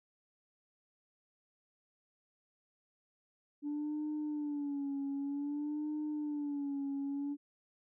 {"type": "tone with vibrato", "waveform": "sine", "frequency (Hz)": 290, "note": "D4", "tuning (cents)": -22, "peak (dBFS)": -33, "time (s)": [3.62, 7.37], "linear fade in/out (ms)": 50, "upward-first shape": "sine", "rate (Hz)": 0.53, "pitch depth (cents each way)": 74, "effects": ["tanh soft clip ceiling -32 dBFS"]}